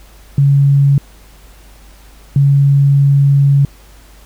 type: tone pair in turn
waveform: sine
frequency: 140 / 140 Hz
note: C#3 / C#3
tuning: +18 / +18 cents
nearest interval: unison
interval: 0 cents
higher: neither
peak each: -6 dBFS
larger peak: neither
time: 0.38-0.98 / 2.36-3.65 s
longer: second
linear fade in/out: 2 ms
effects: added 50 Hz sine -39 dBFS peak until 4.25 s + pink hiss -45 dBFS RMS until 4.25 s